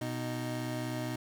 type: tone pair together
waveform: 25% pulse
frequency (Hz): 123.61 / 311.1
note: B2 / D#4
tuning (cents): +2 / 0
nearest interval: octave + major third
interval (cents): 1598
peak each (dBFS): -32 / -34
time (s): 0.01-1.16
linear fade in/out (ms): 5
effects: none